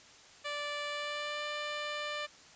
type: tone with pitch glide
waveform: 10% pulse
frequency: 585 to 593.5 Hz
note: D5 to D5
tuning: -7 to +18 cents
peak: -27 dBFS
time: 0.44-2.27 s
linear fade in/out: 20 ms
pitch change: +25 cents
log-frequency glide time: 0.88-1.45 s
effects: white hiss -56 dBFS RMS until 2.55 s + resampled to 16000 Hz